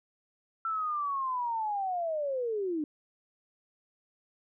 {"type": "linear sweep", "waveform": "sine", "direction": "down", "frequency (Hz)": [1343, 290], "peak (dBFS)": -29, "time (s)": [0.65, 2.84], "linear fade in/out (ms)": 2, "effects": []}